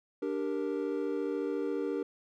triangle chord, G minor, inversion second, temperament equal, 293.7 / 392 / 466.2 Hz, D4 / G4 / Bb4, 0 / 0 / 0 cents, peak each -33 dBFS, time 0.22-2.03 s, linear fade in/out 5 ms, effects none

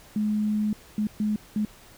sine tone bursts at uneven times, 211.8 Hz, G#3, 34 cents sharp, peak -22 dBFS, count 4, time 0.16-0.73 / 0.98-1.07 / 1.2-1.36 / 1.56-1.65 s, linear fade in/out 2 ms, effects pink hiss -51 dBFS RMS until 1.97 s

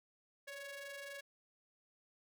sawtooth ring-modulated tone, 554 Hz, C#5, 1 cent flat, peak -39 dBFS, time 0.47-1.21 s, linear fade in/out 10 ms, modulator 1120 Hz, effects high-pass 300 Hz 12 dB/octave

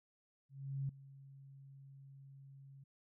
sine tone with ADSR envelope, 137 Hz, C#3, 20 cents flat, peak -35 dBFS, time 0.49-2.84 s, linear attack 400 ms, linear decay 4 ms, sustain -19 dB, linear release 8 ms, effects none

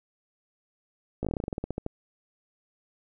slowing click train, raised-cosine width 2 ms, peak -17 dBFS, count 16, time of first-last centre 1.23-1.864 s, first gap 17 ms, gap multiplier 1.12, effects none

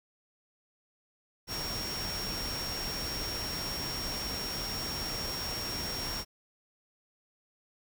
sine tone in noise, 5550 Hz, F8, 12 cents flat, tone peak -36 dBFS, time 1.47-6.25 s, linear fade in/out 50 ms, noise pink, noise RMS -38 dBFS, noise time 1.47-6.25 s, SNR -1 dB, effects none

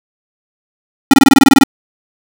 square tone bursts, 273.5 Hz, C#4, 23 cents flat, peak -3 dBFS, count 11, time 1.11-1.636 s, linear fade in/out 2 ms, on 26 ms, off 24 ms, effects none

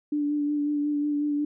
sine tone with vibrato, 293.3 Hz, D4, 2 cents flat, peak -23 dBFS, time 0.12-1.45 s, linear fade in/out 5 ms, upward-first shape sine, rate 5.5 Hz, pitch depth 20 cents each way, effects none

